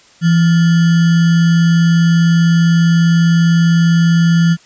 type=tone with sample-and-hold; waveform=sine; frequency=167.6 Hz; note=E3; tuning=29 cents sharp; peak=-7 dBFS; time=0.21-4.57 s; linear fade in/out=50 ms; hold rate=1575 Hz; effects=white hiss -46 dBFS RMS until 4.65 s + resampled to 16000 Hz